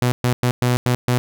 sawtooth tone bursts at uneven times, 123.4 Hz, B2, 1 cent flat, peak -11 dBFS, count 6, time 0.02-0.12 / 0.24-0.33 / 0.43-0.51 / 0.62-0.77 / 0.86-0.95 / 1.08-1.18 s, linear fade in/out 0 ms, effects none

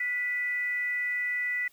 sine tone with frequency modulation, 1975.5 Hz, B6, in tune, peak -27 dBFS, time 0-1.68 s, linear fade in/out 5 ms, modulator 526 Hz, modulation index 0.25, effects white hiss -62 dBFS RMS until 1.72 s

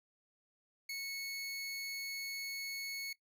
25% pulse tone, 2202 Hz, C#7, 12 cents flat, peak -36 dBFS, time 0.89-3.13 s, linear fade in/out 5 ms, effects noise-tail reverb RT60 0.1 s tail -18 dB re dry

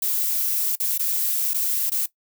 violet noise with dropouts, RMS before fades -23 dBFS, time 0.02-2.06 s, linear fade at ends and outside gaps 5 ms, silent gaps 0.756-0.8 / 0.979-0.993 / 1.535-1.543 / 1.898-1.917 s, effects noise-tail reverb RT60 0.1 s tail -18 dB re dry

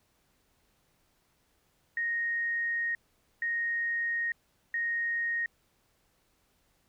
sine tone bursts at uneven times, 1864.7 Hz, A#6, in tune, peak -28 dBFS, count 3, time 1.97-2.95 / 3.42-4.32 / 4.74-5.46 s, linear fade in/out 2 ms, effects pink hiss -71 dBFS RMS until 6.88 s

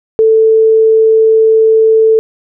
sine tone, 442.7 Hz, A4, 11 cents sharp, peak -4 dBFS, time 0.19-2.19 s, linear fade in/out 0 ms, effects none

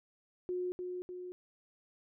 sine tone with echo, 361.4 Hz, F#4, 41 cents flat, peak -33 dBFS, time 0.49-0.72 s, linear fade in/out 0 ms, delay 300 ms, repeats 2, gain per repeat -4 dB, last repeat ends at 1.32 s, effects none

